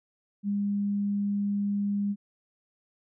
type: tone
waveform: sine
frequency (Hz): 202.5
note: G#3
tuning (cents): -43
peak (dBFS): -25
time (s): 0.43-2.16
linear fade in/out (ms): 50
effects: none